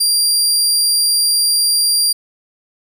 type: tone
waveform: 25% pulse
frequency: 4764 Hz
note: D8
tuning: 24 cents sharp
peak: -7 dBFS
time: 0-2.13 s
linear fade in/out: 10 ms
effects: none